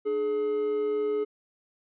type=tone pair together; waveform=triangle; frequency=298.8 / 422.6 Hz; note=D4 / G#4; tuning=+30 / +30 cents; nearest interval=tritone; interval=600 cents; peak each=-35 / -23 dBFS; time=0.05-1.25 s; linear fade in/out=20 ms; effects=resampled to 8000 Hz